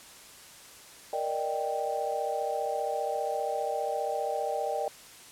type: chord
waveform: sine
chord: Eb major seventh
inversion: second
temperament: equal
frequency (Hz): 466.2 / 587.3 / 622.3 / 784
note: Bb4 / D5 / Eb5 / G5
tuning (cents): 0 / 0 / 0 / 0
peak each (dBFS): -35 / -34 / -35 / -32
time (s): 1.13-4.88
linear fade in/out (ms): 2
effects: white hiss -50 dBFS RMS until 5.31 s + low-pass 11000 Hz 12 dB/octave